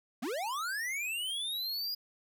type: linear sweep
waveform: square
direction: up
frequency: 204.6 to 4929 Hz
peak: -34 dBFS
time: 0.22-1.95 s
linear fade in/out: 10 ms
effects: none